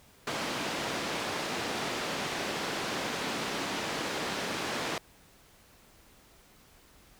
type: band-pass noise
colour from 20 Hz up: pink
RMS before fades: -34 dBFS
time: 0.27-4.98 s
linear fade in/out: 2 ms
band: 230 to 5200 Hz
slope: 12 dB/octave
effects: pink hiss -59 dBFS RMS until 7.19 s